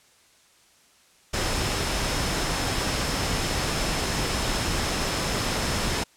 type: tone in noise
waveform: sine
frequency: 5240 Hz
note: E8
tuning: 11 cents flat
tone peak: -37 dBFS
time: 1.33-6.04 s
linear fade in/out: 10 ms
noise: pink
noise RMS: -26 dBFS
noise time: 1.33-6.04 s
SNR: -14 dB
effects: white hiss -58 dBFS RMS until 6.16 s + low-pass 9000 Hz 12 dB/octave